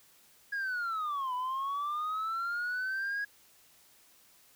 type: linear two-way sweep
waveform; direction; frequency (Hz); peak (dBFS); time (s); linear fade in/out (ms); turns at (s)
sine; down then up; 1661.2 to 987.8 to 1661.2; -29; 0.52-3.25; 10; 1.34
effects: tanh soft clip ceiling -30 dBFS + white hiss -62 dBFS RMS until 4.55 s